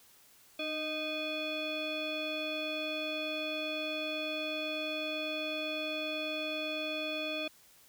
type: tone with frequency modulation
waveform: sine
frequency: 1551 Hz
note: G6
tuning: 19 cents flat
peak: -33 dBFS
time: 0.59-7.48 s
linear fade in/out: 5 ms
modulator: 928 Hz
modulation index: 2.2
effects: white hiss -61 dBFS RMS until 7.88 s